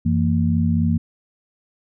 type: tone cluster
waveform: sine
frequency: 90.1 / 165.3 / 229 Hz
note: F#2 / E3 / A#3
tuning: -45 / +5 / -31 cents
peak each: -20 dBFS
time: 0.05-0.98 s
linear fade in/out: 10 ms
effects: none